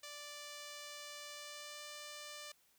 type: tone with pitch glide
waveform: 5% pulse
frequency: 587.3 to 592.1 Hz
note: D5 to D5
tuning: 0 to +14 cents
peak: -36 dBFS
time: 0.03-2.52 s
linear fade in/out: 5 ms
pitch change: +14 cents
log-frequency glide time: 1.33-1.82 s
effects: white hiss -72 dBFS RMS until 2.78 s